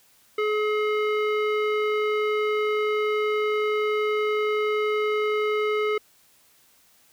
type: tone with low-pass filter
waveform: square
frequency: 424.7 Hz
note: G#4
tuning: 39 cents sharp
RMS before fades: -24 dBFS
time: 0.38-5.98 s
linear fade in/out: 5 ms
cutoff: 2300 Hz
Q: 1.8
effects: white hiss -59 dBFS RMS until 7.12 s